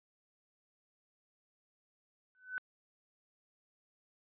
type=tone with exponential growth; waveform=sine; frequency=1507 Hz; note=F#6; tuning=31 cents sharp; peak=-32 dBFS; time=2.35-2.58 s; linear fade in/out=0 ms; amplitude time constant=49 ms; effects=resampled to 8000 Hz